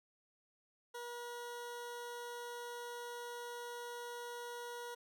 20% pulse tone, 480 Hz, B4, 49 cents flat, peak -39 dBFS, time 0.94-4.95 s, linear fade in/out 10 ms, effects none

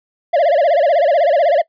triangle tone with vibrato, 622.3 Hz, D#5, in tune, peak -8 dBFS, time 0.33-1.62 s, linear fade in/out 10 ms, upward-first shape sine, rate 16 Hz, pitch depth 210 cents each way, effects noise-tail reverb RT60 0.1 s tail -21 dB re dry + resampled to 11025 Hz

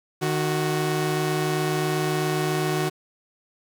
sawtooth tone pair together, 153.51 / 370 Hz, D#3 / F#4, -23 / 0 cents, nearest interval octave + minor third, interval 1523 cents, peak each -21 dBFS, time 0.21-2.9 s, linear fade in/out 20 ms, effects 8-bit

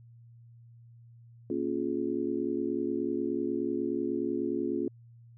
sine chord, Bb minor seventh, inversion none, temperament just, 233.1 / 279.7 / 349.6 / 419.5 Hz, Bb3 / Db4 / F4 / Ab4, 0 / +16 / +2 / +17 cents, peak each -36 / -33 / -32 / -36 dBFS, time 1.5-4.88 s, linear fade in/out 2 ms, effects added 117 Hz sine -51 dBFS peak until 5.37 s

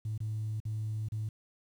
sine tone with dropouts, 108.4 Hz, A2, 25 cents flat, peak -31 dBFS, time 0.05-1.29 s, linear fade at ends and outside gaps 5 ms, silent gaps 0.178-0.203 / 0.602-0.652 / 1.086-1.12 s, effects tanh soft clip ceiling -28 dBFS + 10-bit

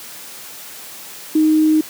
sine tone, 311.1 Hz, D#4, in tune, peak -10 dBFS, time 1.35-1.81 s, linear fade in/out 5 ms, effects white hiss -35 dBFS RMS until 1.89 s + high-pass 150 Hz 12 dB/octave

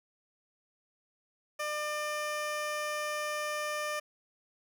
15% pulse tone, 600 Hz, D5, 37 cents sharp, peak -26 dBFS, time 1.59-4 s, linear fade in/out 10 ms, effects none

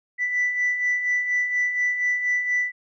sine beating tone pair, 1975.5 / 1979.7 Hz, B6 / B6, 0 / +4 cents, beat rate 4.2 Hz, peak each -28 / -20 dBFS, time 0.18-2.72 s, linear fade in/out 50 ms, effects tanh soft clip ceiling -16 dBFS

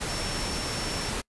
sine tone in noise, 5430 Hz, F8, 50 cents flat, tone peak -36 dBFS, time 0.08-1.11 s, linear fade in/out 20 ms, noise pink, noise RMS -31 dBFS, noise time 0-1.22 s, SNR -8 dB, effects noise-tail reverb RT60 0.1 s tail -26 dB re dry + resampled to 24000 Hz

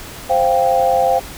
sine chord, C suspended fourth, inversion none, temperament equal with one note detuned, 523.3 / 698.5 / 789.4 Hz, C5 / F5 / G5, 0 / 0 / +12 cents, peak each -16 dBFS, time 0.29-1.2 s, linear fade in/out 20 ms, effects pink hiss -33 dBFS RMS until 1.37 s

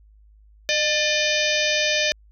harmonic tone with a mistuned harmonic, 607 Hz, D#5, 43 cents flat, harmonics 1 / 3 / 4 / 5 / 6 / 7 / 8 / 9 / 10, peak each -25 / -26 / -25 / -28 / -27 / -33 / -29 / -34 / -30 dBFS, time 0.69-2.12 s, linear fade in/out 0 ms, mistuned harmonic 3, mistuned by -54 cents, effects added 52 Hz sine -49 dBFS peak until 2.31 s

